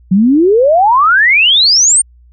sine exponential sweep, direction up, 178.8 to 9090 Hz, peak -5 dBFS, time 0.11-2.02 s, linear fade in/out 10 ms, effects added 60 Hz sine -40 dBFS peak until 2.32 s

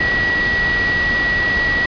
sine tone in noise, 1931 Hz, B6, 39 cents flat, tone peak -15 dBFS, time 0-1.86 s, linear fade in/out 5 ms, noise pink, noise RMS -23 dBFS, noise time 0-1.86 s, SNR +5 dB, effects resampled to 11025 Hz

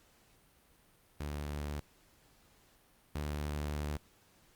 sawtooth tone pair in turn, 73.42 / 74.06 Hz, D2 / D2, 0 / +15 cents, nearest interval unison, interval 15 cents, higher second, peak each -33 / -31 dBFS, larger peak second, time 1.2-1.8 / 3.15-3.97 s, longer second, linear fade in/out 5 ms, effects pink hiss -66 dBFS RMS until 4.55 s + Opus 48 kbps

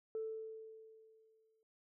sine tone with exponential decay, 441.6 Hz, A4, 6 cents sharp, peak -36 dBFS, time 0.15-1.63 s, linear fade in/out 1 ms, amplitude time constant 320 ms, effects tanh soft clip ceiling -33 dBFS

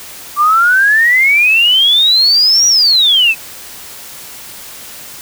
sine exponential two-way sweep, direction up then down, 1156 to 5810 to 2529 Hz, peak -6 dBFS, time 0.36-3.35 s, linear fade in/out 50 ms, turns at 2.67 s, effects white hiss -31 dBFS RMS until 5.21 s

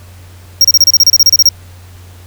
square tone bursts, 5588 Hz, F8, in tune, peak -3 dBFS, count 14, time 0.61-1.49 s, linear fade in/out 2 ms, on 35 ms, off 30 ms, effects added 90 Hz sine -33 dBFS peak until 2.26 s + pink hiss -42 dBFS RMS until 2.26 s

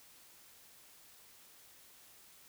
silence, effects white hiss -60 dBFS RMS until 2.48 s

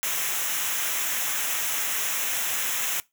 white noise with comb filter, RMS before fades -27 dBFS, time 0.03-3 s, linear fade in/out 0 ms, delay 0.22 ms, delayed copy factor -0.7, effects noise-tail reverb RT60 0.2 s tail -21 dB re dry

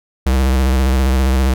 square tone with vibrato, 65.41 Hz, C2, in tune, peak -12 dBFS, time 0.26-1.54 s, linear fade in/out 5 ms, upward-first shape square, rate 15 Hz, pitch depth 49 cents each way, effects none

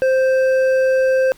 sine tone with hard clipping, 523.3 Hz, C5, in tune, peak -14 dBFS, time 0.02-1.32 s, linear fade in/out 0 ms, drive 7 dB, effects pink hiss -49 dBFS RMS until 1.37 s

